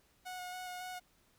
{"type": "tone with vibrato", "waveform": "sawtooth", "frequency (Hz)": 729, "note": "F#5", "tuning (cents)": -26, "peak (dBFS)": -38, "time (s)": [0.25, 1], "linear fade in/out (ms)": 20, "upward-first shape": "square", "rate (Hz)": 3.6, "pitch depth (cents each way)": 12, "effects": ["pink hiss -70 dBFS RMS until 1.38 s"]}